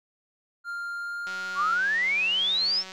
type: tone with pitch glide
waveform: triangle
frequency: 1396.9 to 1411.5 Hz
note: F6 to F6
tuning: 0 to +18 cents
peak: -29 dBFS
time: 0.64-1.78 s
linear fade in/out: 50 ms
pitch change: +18 cents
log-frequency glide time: 0.93-1.53 s
type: click train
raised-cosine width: 0.2 ms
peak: -24 dBFS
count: 311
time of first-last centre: 1.27-2.919 s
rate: 188 Hz
type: exponential sweep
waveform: sine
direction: up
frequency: 1100 to 5480 Hz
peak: -22 dBFS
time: 1.55-2.84 s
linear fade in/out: 50 ms
effects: none